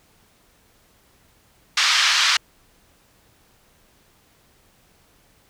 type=band-pass noise; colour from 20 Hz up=white; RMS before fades=-18 dBFS; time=1.77-2.37 s; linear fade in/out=5 ms; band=1100 to 5100 Hz; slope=24 dB/octave; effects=pink hiss -58 dBFS RMS until 5.49 s